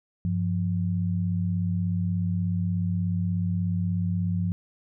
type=tone pair together; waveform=sine; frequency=98 / 174.62 Hz; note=G2 / F3; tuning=0 / 0 cents; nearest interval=minor seventh; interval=1000 cents; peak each=-26 dBFS; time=0.25-4.52 s; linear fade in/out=0 ms; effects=none